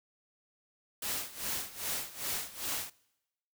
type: noise with tremolo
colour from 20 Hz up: white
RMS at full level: -34 dBFS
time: 1.02-2.9 s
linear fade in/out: 5 ms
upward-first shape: sine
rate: 2.5 Hz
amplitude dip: 85%
effects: noise-tail reverb RT60 0.9 s tail -24 dB re dry